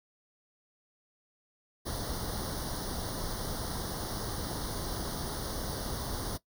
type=noise with comb filter; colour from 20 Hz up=pink; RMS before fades=-36 dBFS; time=1.85-6.38 s; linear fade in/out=20 ms; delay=0.2 ms; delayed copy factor=+0.95; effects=noise-tail reverb RT60 0.1 s tail -17 dB re dry